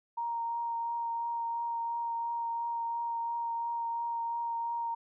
sine tone with vibrato, 932.3 Hz, A#5, in tune, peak -31 dBFS, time 0.17-4.95 s, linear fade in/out 10 ms, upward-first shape triangle, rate 2.9 Hz, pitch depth 13 cents each way, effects none

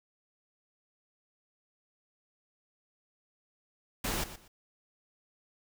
pink noise with echo, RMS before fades -33 dBFS, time 4.04-4.24 s, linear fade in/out 5 ms, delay 120 ms, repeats 2, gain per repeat -13 dB, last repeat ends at 4.48 s, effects none

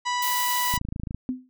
harmonic tone, 984 Hz, B5, 7 cents flat, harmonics 1 / 2 / 3 / 4 / 5 / 6 / 7 / 8, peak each -25 / -31 / -35 / -37 / -39 / -41 / -42 / -43 dBFS, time 0.05-0.79 s, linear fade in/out 20 ms
blue noise, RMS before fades -29 dBFS, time 0.22-0.77 s, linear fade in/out 5 ms
click train, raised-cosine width 5 ms, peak -19 dBFS, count 12, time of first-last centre 0.74-1.146 s, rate 27.1 Hz
sine tone with exponential decay, 254.6 Hz, C4, 47 cents flat, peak -21 dBFS, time 1.29-1.49 s, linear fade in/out 0 ms, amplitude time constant 42 ms
effects none

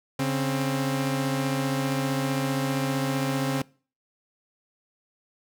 sawtooth tone pair together, 140 / 264.7 Hz, C#3 / C4, +18 / +20 cents, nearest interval major seventh, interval 1102 cents, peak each -23 dBFS, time 0.19-3.62 s, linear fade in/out 5 ms, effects noise-tail reverb RT60 0.4 s tail -23 dB re dry

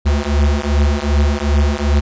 square beating tone pair, 71 / 73.6 Hz, C#2 / D2, +42 / +4 cents, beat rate 2.6 Hz, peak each -16 dBFS, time 0.05-2.01 s, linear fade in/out 20 ms, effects resampled to 16000 Hz

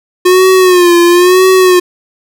square tone with vibrato, 360 Hz, F#4, 47 cents flat, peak -4 dBFS, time 0.25-1.8 s, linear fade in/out 10 ms, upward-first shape sine, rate 1 Hz, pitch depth 75 cents each way, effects none

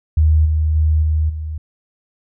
sine tone with level steps, 77.78 Hz, D#2, in tune, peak -9 / -13 / -11 / -13 / -22 dBFS, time 0.17-1.58 s, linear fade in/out 5 ms, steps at 0.45 / 0.75 / 1.02 / 1.29 s, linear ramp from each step 10 ms, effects none

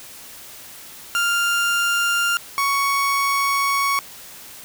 30% pulse tone pair in turn, 1396.9 / 1113.5 Hz, F6 / C#6, 0 / +7 cents, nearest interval major third, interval 393 cents, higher first, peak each -15 dBFS, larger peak neither, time 1.15-2.37 / 2.58-3.99 s, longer second, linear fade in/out 0 ms, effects white hiss -40 dBFS RMS until 4.64 s

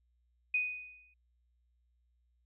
sine tone with exponential decay, 2489 Hz, D#7, in tune, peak -26 dBFS, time 0.54-1.14 s, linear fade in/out 5 ms, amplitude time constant 130 ms, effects added 60 Hz sine -70 dBFS peak until 2.45 s

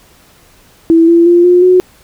sine tone with pitch steps, 329.6 / 338.3 / 347.2 / 356.3 / 365.7 Hz, E4 / E4 / F4 / F4 / F#4, 0 / +45 / -10 / +35 / -20 cents, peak -3 dBFS, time 0.9-1.8 s, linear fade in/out 0 ms, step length 180 ms, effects pink hiss -45 dBFS RMS until 2.03 s

